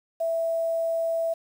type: tone with quantisation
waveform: sine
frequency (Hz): 660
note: E5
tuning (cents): +2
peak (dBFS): -23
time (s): 0.2-1.34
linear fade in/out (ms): 10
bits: 8
effects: none